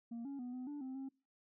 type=tone with pitch steps; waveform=sine; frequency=233.3 / 278.2 / 246.6 / 253.2 / 291.2 / 261 / 268.5 Hz; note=A#3 / C#4 / B3 / B3 / D4 / C4 / C4; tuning=+2 / +6 / -2 / +43 / -15 / -4 / +45 cents; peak=-39 dBFS; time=0.11-1.09 s; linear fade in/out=10 ms; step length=140 ms; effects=noise-tail reverb RT60 0.3 s tail -25 dB re dry + tanh soft clip ceiling -41 dBFS